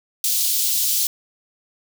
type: high-pass noise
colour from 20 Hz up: white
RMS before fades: -20 dBFS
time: 0.24-1.07 s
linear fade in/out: 2 ms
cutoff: 3500 Hz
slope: 24 dB/octave
effects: none